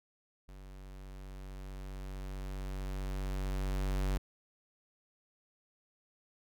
square tone with level ramp, 47.69 Hz, G1, 47 cents flat, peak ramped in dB -49 to -30 dBFS, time 0.48-4.18 s, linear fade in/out 10 ms, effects none

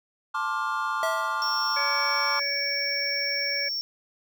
triangle chord, D minor seventh, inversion second, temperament just, 881 / 1057.2 / 1174.7 / 1409.6 Hz, A5 / C6 / D6 / F6, +2 / +18 / 0 / +16 cents, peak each -31 / -30 / -28 / -29 dBFS, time 0.34-2.4 s, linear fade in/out 10 ms
square tone with exponential decay, 651 Hz, E5, 22 cents flat, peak -25 dBFS, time 1.03-1.77 s, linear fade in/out 1 ms, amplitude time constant 160 ms
triangle tone, 5470 Hz, F8, 37 cents flat, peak -26 dBFS, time 1.42-3.81 s, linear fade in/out 0 ms
harmonic tone, 566 Hz, C#5, 36 cents sharp, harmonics 1 / 3 / 4, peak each -36 / -34 / -30 dBFS, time 1.76-3.69 s, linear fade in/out 10 ms
effects none

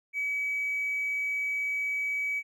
sine tone with hard clipping, 2279 Hz, C#7, 47 cents sharp, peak -28 dBFS, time 0.13-2.43 s, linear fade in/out 50 ms, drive 1 dB, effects none

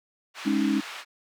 white band-pass noise, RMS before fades -39 dBFS, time 0.34-1.05 s, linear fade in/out 50 ms, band 890 to 2900 Hz, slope 12 dB/octave
sine chord, Ab suspended fourth, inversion none, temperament just, 207.7 / 276.9 / 311.5 Hz, Ab3 / Db4 / Eb4, 0 / -2 / +2 cents, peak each -26 / -25 / -26 dBFS, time 0.45-0.81 s, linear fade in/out 20 ms
effects none

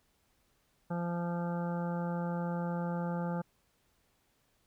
harmonic tone, 172.7 Hz, F3, 19 cents flat, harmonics 1 / 2 / 3 / 4 / 5 / 7 / 8 / 9, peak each -33 / -46 / -40 / -48 / -42 / -49 / -50 / -53 dBFS, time 0.9-3.42 s, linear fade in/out 10 ms, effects pink hiss -73 dBFS RMS until 4.66 s

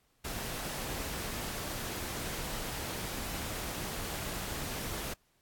pink noise, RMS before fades -38 dBFS, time 0.24-5.14 s, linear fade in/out 10 ms, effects pink hiss -72 dBFS RMS until 5.41 s + AAC 64 kbps

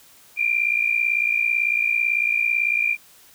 sine tone pair together, 2362 / 2420 Hz, D7 / D#7, +9 / -49 cents, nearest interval unison, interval 42 cents, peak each -21 dBFS, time 0.36-2.97 s, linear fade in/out 50 ms, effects white hiss -51 dBFS RMS until 3.34 s

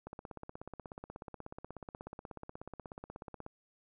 click train, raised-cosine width 1 ms, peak -30 dBFS, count 57, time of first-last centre 0.07-3.464 s, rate 16.5 Hz, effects none

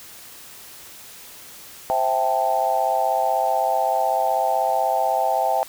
sine chord, A minor seventh, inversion first, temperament equal, 523.3 / 659.3 / 784 / 880 Hz, C5 / E5 / G5 / A5, 0 / 0 / 0 / 0 cents, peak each -27 / -23 / -21 / -25 dBFS, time 1.9-5.63 s, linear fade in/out 0 ms, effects white hiss -42 dBFS RMS until 5.68 s

